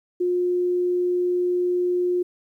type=tone; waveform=sine; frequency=357.2 Hz; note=F4; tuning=39 cents sharp; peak=-19 dBFS; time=0.2-2.23 s; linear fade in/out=10 ms; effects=10-bit